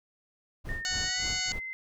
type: noise with tremolo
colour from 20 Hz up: brown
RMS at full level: -36 dBFS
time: 0.64-1.6 s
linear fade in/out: 20 ms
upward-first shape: sine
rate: 3.5 Hz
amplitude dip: 100%
type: tone with pitch glide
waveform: sine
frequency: 1828 to 2064 Hz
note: A#6 to C7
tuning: -34 to -24 cents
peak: -35 dBFS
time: 0.69-1.73 s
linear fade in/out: 0 ms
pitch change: +210 cents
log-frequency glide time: 1.03-1.25 s
type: harmonic tone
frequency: 740 Hz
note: F#5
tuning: in tune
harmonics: 1 / 2 / 3 / 4 / 5 / 6 / 7 / 8 / 9 / 10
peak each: -45 / -40 / -45 / -38 / -43 / -33 / -42 / -44 / -36 / -43 dBFS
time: 0.85-1.52 s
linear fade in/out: 0 ms
effects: none